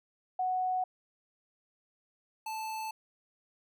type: tone pair in turn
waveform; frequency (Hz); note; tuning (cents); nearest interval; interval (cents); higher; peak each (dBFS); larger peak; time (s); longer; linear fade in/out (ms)
sine / square; 740 / 877; F#5 / A5; 0 / -6; minor third; 294; second; -28 / -36; first; 0.39-0.84 / 2.46-2.91; neither; 5
effects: none